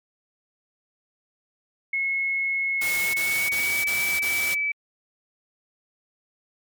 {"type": "tone with pitch glide", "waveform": "sine", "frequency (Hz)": [2178, 2301], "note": ["C#7", "D7"], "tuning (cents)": [-31, -36], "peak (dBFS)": -22, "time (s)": [1.93, 4.72], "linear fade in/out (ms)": 5, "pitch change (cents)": 95, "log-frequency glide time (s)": [3.01, 3.91]}
{"type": "noise bursts", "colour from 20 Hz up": "white", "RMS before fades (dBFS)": -30, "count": 5, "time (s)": [2.81, 4.548], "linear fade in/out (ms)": 10, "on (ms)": 330, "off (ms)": 22}
{"effects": ["MP3 96 kbps"]}